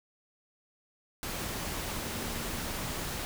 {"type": "tone in noise", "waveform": "sine", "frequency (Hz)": 230.6, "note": "A#3", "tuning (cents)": -19, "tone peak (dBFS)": -44, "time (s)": [1.95, 2.61], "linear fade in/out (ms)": 0, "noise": "pink", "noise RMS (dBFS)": -36, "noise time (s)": [1.23, 3.25], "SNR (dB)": -11, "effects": []}